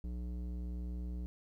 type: tone with low-pass filter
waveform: square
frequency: 60.4 Hz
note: B1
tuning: 38 cents flat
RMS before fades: -40 dBFS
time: 0.04-1.26 s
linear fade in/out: 0 ms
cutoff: 290 Hz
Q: 0.9
effects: 12-bit